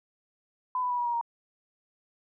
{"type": "tone with pitch steps", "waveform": "sine", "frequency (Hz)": [1007, 992.6, 978.3, 964.3, 950.5, 936.9], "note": ["B5", "B5", "B5", "B5", "A#5", "A#5"], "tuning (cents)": [33, 8, -17, -42, 33, 8], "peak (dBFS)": -26, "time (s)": [0.75, 1.212], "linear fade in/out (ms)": 2, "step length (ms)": 77, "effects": []}